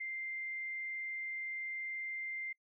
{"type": "tone", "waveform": "sine", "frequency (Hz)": 2093, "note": "C7", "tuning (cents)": 0, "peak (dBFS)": -38, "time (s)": [0, 2.53], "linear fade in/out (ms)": 10, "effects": ["noise-tail reverb RT60 0.1 s tail -26 dB re dry"]}